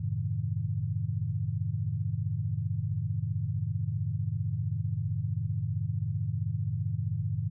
sine chord, F# diminished seventh, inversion none, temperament equal with one note detuned, 92.5 / 107.92 / 130.81 / 155.56 Hz, F#2 / A2 / C3 / Eb3, 0 / -33 / 0 / 0 cents, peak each -35 / -31 / -36 / -35 dBFS, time 0-7.5 s, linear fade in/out 10 ms, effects none

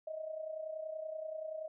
sine tone with amplitude modulation, 630 Hz, D#5, 21 cents sharp, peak -36 dBFS, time 0.07-1.68 s, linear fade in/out 5 ms, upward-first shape sine, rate 30.5 Hz, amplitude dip 65%, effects none

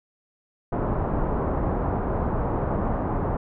pink low-pass noise, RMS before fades -25 dBFS, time 0.72-3.37 s, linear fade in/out 5 ms, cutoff 1100 Hz, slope 24 dB/octave, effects none

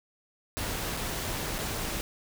pink noise with dropouts, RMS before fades -33 dBFS, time 0.57-2.01 s, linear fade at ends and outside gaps 0 ms, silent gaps 0.967-0.971 / 1.583-1.587 s, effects none

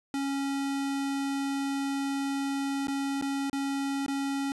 square tone with dropouts, 276.2 Hz, C#4, 6 cents flat, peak -29 dBFS, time 0.14-4.52 s, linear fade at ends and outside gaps 1 ms, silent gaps 2.871-2.882 / 3.213-3.223 / 3.498-3.53 / 4.063-4.081 s, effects resampled to 24000 Hz + 10-bit

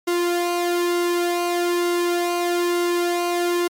sawtooth tone with flanger, 349.2 Hz, F4, in tune, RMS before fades -21 dBFS, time 0.07-3.68 s, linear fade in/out 10 ms, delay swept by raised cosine 1.2 to 2.3 ms, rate 1.1 Hz, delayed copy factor -0.6, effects MP3 64 kbps

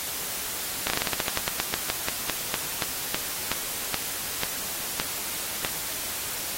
slowing click train, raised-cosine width 0.2 ms, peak -6 dBFS, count 24, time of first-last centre 0.87-5.648 s, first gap 30 ms, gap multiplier 1.15, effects white hiss -32 dBFS RMS until 6.57 s + AAC 48 kbps

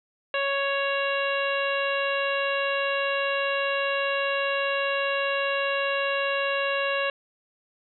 harmonic tone, 555 Hz, C#5, 2 cents sharp, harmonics 1 / 2 / 3 / 4 / 5 / 6 / 7, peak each -27 / -31 / -30 / -37 / -30 / -41 / -40 dBFS, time 0.34-7.1 s, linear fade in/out 2 ms, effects none

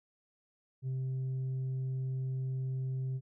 sine tone with tanh clipping, 130.81 Hz, C3, in tune, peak -33 dBFS, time 0.82-3.21 s, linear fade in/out 50 ms, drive 2 dB, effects none

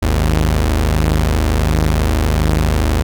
sawtooth tone pair together, 52.32 / 77.78 Hz, G#1 / D#2, +14 / 0 cents, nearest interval perfect fifth, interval 686 cents, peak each -11 dBFS, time 0.02-3.03 s, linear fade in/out 10 ms, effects none

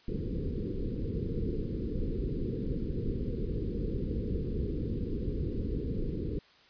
pink low-pass noise, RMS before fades -33 dBFS, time 0.08-6.39 s, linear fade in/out 5 ms, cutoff 490 Hz, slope 96 dB/octave, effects white hiss -60 dBFS RMS until 6.69 s + resampled to 11025 Hz

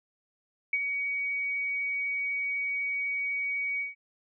sine tone with ADSR envelope, 2254 Hz, C#7, 28 cents sharp, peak -22 dBFS, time 0.73-3.95 s, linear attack 4 ms, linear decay 43 ms, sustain -6 dB, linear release 150 ms, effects none

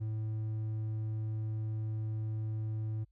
sine tone with hard clipping, 109.1 Hz, A2, 14 cents flat, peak -34 dBFS, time 0-3.05 s, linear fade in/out 20 ms, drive 3 dB, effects added 50 Hz sine -67 dBFS peak until 3.11 s

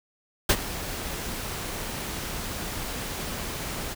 pink noise with ADSR envelope, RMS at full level -17 dBFS, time 0.49-3.95 s, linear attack 7 ms, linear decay 58 ms, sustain -16 dB, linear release 25 ms, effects none

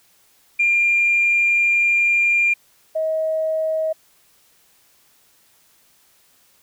sine tone pair in turn, 2396 / 634.6 Hz, D7 / D#5, +34 / +34 cents, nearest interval octave + major seventh, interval 2300 cents, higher first, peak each -13 / -18 dBFS, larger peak first, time 0.59-2.54 / 2.95-3.93 s, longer first, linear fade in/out 10 ms, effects tanh soft clip ceiling -9 dBFS + white hiss -57 dBFS RMS until 6.62 s

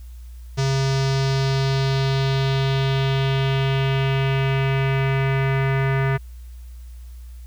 square tone with low-pass filter sweep, 135.1 Hz, C#3, 44 cents flat, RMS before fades -20 dBFS, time 0.57-6.18 s, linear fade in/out 20 ms, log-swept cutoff 5700 to 1900 Hz, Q 2.5, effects added 60 Hz sine -35 dBFS peak until 7.46 s + white hiss -57 dBFS RMS until 7.46 s

